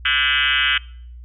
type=tone with frequency modulation; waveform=sine; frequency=2290 Hz; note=D7; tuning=44 cents flat; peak=-15 dBFS; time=0.05-0.78 s; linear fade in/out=5 ms; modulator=138 Hz; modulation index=6.7; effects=noise-tail reverb RT60 0.6 s tail -24 dB re dry + added 60 Hz sine -35 dBFS peak until 1.24 s